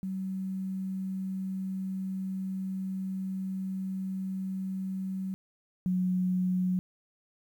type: tone pair in turn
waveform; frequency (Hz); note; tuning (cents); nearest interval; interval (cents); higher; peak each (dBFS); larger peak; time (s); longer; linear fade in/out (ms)
sine; 190 / 183.31; F#3 / F#3; +46 / -16; minor second; 62; first; -31 / -25; second; 0.03-5.34 / 5.86-6.79; first; 0
effects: 10-bit